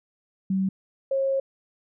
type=tone pair in turn; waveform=sine; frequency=191.2 / 540.8 Hz; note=G3 / C#5; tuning=-43 / -43 cents; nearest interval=octave + tritone; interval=1800 cents; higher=second; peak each=-21 dBFS; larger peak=neither; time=0.5-0.69 / 1.11-1.4 s; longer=second; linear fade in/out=5 ms; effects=none